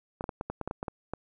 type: clicks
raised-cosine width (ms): 1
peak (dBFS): -19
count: 11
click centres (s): 0.209 / 0.241 / 0.292 / 0.411 / 0.5 / 0.613 / 0.676 / 0.711 / 0.829 / 0.882 / 1.136
effects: none